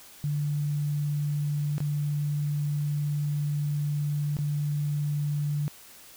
sine tone with dropouts, 146.83 Hz, D3, in tune, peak -25 dBFS, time 0.24-5.68 s, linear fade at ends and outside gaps 0 ms, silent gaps 1.781-1.804 / 4.368-4.388 s, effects white hiss -50 dBFS RMS until 6.16 s

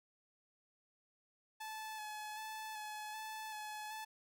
sawtooth tone with vibrato, 861 Hz, A5, 38 cents flat, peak -40 dBFS, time 1.6-4.05 s, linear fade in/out 10 ms, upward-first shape square, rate 1.3 Hz, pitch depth 19 cents each way, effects none

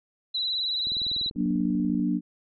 sine tone with vibrato, 3951 Hz, B7, in tune, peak -25 dBFS, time 0.34-1.3 s, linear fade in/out 10 ms, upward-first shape triangle, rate 19 Hz, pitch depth 60 cents each way
click train, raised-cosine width 3 ms, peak -30 dBFS, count 24, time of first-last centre 0.87-1.997 s, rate 20.4 Hz
sine chord, Gb augmented, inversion none, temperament equal with one note detuned, 185 / 237.6 / 293.7 Hz, Gb3 / Bb3 / D4, 0 / +33 / 0 cents, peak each -27 dBFS, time 1.35-2.21 s, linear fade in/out 50 ms
effects none

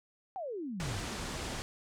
sine exponential sweep, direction down, 800 to 87.1 Hz, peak -36 dBFS, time 0.36-1 s, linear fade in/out 0 ms
pink low-pass noise, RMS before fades -39 dBFS, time 0.8-1.62 s, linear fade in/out 0 ms, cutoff 8800 Hz, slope 24 dB/octave
effects none

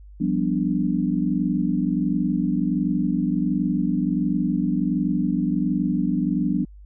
sine chord, G dominant seventh, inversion third, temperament equal, 174.61 / 196 / 246.9 / 293.7 Hz, F3 / G3 / B3 / D4, 0 / 0 / 0 / 0 cents, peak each -25 dBFS, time 0.2-6.65 s, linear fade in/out 10 ms, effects added 50 Hz sine -41 dBFS peak until 6.85 s

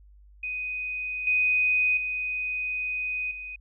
sine tone with level steps, 2497 Hz, D#7, 6 cents sharp, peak -29 / -20 / -27 / -35 dBFS, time 0.43-3.56 s, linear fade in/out 5 ms, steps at 1.27 / 1.97 / 3.31 s, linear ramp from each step 2 ms, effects added 50 Hz sine -50 dBFS peak until 3.6 s

